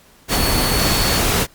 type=tone in noise; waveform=sine; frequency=4425 Hz; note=C#8; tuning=4 cents flat; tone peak=-23 dBFS; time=0.29-1.22 s; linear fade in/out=50 ms; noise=pink; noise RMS=-17 dBFS; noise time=0.28-1.47 s; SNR=-9 dB; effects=pink hiss -50 dBFS RMS until 1.54 s + Opus 48 kbps